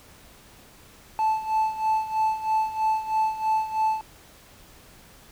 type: tone with tremolo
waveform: triangle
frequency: 875 Hz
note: A5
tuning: 10 cents flat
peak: -16 dBFS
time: 1.19-4.01 s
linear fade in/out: 0 ms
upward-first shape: sine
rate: 3.1 Hz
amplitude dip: 80%
effects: tanh soft clip ceiling -14 dBFS + pink hiss -51 dBFS RMS until 5.31 s